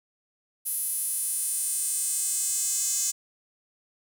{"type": "tone with high-pass filter sweep", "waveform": "square", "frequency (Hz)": 233.1, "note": "A#3", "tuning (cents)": 0, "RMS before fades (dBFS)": -28, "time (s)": [0.65, 3.12], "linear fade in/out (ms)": 20, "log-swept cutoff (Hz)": [11000, 7000], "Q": 4.1, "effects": []}